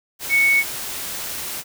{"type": "tone in noise", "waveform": "sine", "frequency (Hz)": 2217, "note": "C#7", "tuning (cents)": 0, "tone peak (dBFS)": -13, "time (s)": [0.29, 0.64], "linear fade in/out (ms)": 50, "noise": "white", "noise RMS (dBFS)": -29, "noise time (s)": [0.19, 1.64], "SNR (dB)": 13, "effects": []}